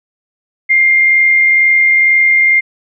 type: tone with amplitude modulation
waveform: sine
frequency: 2110 Hz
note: C7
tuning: 14 cents sharp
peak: -5 dBFS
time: 0.69-2.61 s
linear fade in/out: 20 ms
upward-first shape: sine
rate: 82.1 Hz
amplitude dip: 25%
effects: none